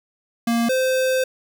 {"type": "tone pair in turn", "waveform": "square", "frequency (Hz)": [233.1, 518.3], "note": ["A#3", "C5"], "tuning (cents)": [0, -16], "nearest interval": "octave + major second", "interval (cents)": 1384, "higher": "second", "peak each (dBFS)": -18, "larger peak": "neither", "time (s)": [[0.47, 0.69], [0.69, 1.24]], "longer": "second", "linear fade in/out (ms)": 5, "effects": []}